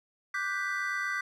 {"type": "chord", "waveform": "triangle", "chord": "G major seventh", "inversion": "second", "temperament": "equal", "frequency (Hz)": [1174.7, 1480, 1568, 1975.5], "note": ["D6", "F#6", "G6", "B6"], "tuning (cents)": [0, 0, 0, 0], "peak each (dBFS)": [-35, -36, -33, -32], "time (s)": [0.34, 1.21], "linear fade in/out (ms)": 5, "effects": []}